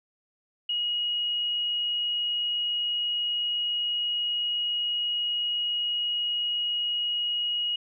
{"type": "tone", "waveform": "sine", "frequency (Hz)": 2893, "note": "F#7", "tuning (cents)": -40, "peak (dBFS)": -25, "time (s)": [0.69, 7.76], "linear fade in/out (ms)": 5, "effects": []}